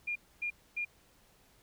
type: tone bursts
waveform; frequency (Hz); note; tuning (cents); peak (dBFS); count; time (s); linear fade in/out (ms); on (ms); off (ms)
sine; 2413; D7; +46; -32; 3; 0.07-0.851; 10; 87; 260
effects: pink hiss -65 dBFS RMS until 1.62 s